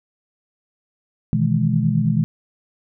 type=chord; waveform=sine; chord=E major seventh; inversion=second; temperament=equal with one note detuned; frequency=123.47 / 155.56 / 164.81 / 211.2 Hz; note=B2 / D#3 / E3 / G#3; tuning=0 / 0 / 0 / +29 cents; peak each=-21 dBFS; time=1.33-2.24 s; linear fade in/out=0 ms; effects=none